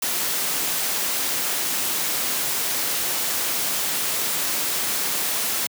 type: noise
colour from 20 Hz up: white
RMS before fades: -24 dBFS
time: 0.02-5.67 s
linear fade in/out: 5 ms
effects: high-pass 150 Hz 12 dB/octave